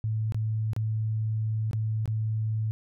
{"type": "tone with dropouts", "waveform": "sine", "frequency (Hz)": 109.5, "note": "A2", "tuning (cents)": -8, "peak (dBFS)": -25, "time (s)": [0.04, 2.71], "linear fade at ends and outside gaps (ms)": 0, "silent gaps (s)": [[0.322, 0.345], [0.733, 0.764], [1.711, 1.732], [2.057, 2.077]], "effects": []}